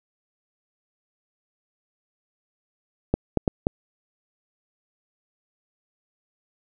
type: clicks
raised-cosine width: 2 ms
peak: -6 dBFS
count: 4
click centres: 3.14 / 3.373 / 3.478 / 3.669 s
effects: none